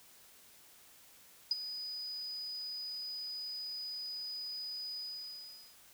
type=tone with ADSR envelope; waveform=sine; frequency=4968 Hz; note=D#8; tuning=3 cents flat; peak=-25 dBFS; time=1.51-5.77 s; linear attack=4 ms; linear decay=21 ms; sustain=-14 dB; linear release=790 ms; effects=white hiss -60 dBFS RMS until 5.93 s